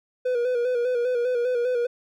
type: tone with vibrato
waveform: triangle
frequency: 490 Hz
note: B4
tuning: 14 cents flat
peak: -19 dBFS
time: 0.25-1.87 s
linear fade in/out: 10 ms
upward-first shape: square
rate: 5 Hz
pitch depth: 47 cents each way
effects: none